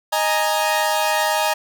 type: chord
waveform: sawtooth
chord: D# suspended fourth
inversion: none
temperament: equal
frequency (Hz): 622.3 / 830.6 / 932.3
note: D#5 / G#5 / A#5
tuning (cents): 0 / 0 / 0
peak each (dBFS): -18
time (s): 0.12-1.54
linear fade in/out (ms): 10
effects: none